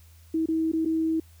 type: tone with dropouts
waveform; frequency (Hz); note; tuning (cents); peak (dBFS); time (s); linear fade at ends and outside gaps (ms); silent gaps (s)
sine; 321.8; E4; -42; -22; 0.34-1.2; 5; 0.459-0.485 / 0.718-0.733 / 0.85-0.857
effects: added 82 Hz sine -50 dBFS peak until 1.4 s + white hiss -60 dBFS RMS until 1.4 s